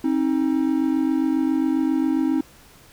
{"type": "tone pair together", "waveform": "triangle", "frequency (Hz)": [267.8, 315.2], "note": ["C4", "D#4"], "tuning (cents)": [40, 23], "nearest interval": "minor third", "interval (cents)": 283, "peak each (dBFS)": -19, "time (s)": [0.04, 2.41], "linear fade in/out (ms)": 5, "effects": ["pink hiss -50 dBFS RMS until 2.92 s"]}